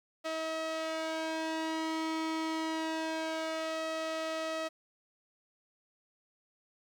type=tone with flanger; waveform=sawtooth; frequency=320.2 Hz; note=D#4; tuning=50 cents sharp; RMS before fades=-35 dBFS; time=0.24-4.69 s; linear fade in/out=20 ms; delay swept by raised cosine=1.5 to 2.21 ms; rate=0.25 Hz; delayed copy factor=+0.65; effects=low-pass 6000 Hz 12 dB/octave + 10-bit